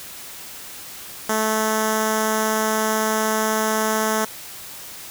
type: tone with notch filter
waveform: 5% pulse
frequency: 218 Hz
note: A3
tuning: 16 cents flat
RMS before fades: -21 dBFS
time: 1.29-4.25 s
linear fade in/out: 5 ms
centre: 2500 Hz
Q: 0.89
effects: white hiss -37 dBFS RMS until 5.1 s